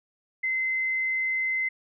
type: tone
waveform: sine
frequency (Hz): 2060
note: C7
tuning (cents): -28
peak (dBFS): -24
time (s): 0.43-1.69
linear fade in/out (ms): 10
effects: none